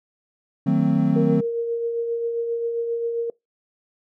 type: chord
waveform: triangle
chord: D# diminished seventh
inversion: none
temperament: equal with one note detuned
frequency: 155.56 / 185 / 225.7 / 261.6 Hz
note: D#3 / F#3 / A3 / C4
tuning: 0 / 0 / +44 / 0 cents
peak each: -20 dBFS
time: 0.66-1.41 s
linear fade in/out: 10 ms
type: tone with tremolo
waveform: sine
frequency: 465.9 Hz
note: A#4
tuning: 1 cent flat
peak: -20 dBFS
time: 1.16-3.3 s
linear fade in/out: 2 ms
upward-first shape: triangle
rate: 7.5 Hz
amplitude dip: 40%
effects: noise-tail reverb RT60 0.2 s tail -25 dB re dry